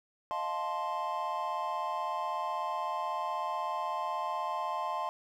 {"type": "chord", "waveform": "triangle", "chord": "F dominant seventh", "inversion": "third", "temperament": "equal with one note detuned", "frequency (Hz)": [622.3, 698.5, 874.9, 1046.5], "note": ["Eb5", "F5", "A5", "C6"], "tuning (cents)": [0, 0, -10, 0], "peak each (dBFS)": [-39, -37, -35, -33], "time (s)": [0.31, 5.09], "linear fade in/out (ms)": 0, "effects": []}